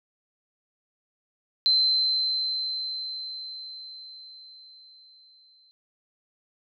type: tone with exponential decay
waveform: sine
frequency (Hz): 4086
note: C8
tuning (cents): -42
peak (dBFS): -17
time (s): 1.66-5.71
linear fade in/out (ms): 0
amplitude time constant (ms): 880
effects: none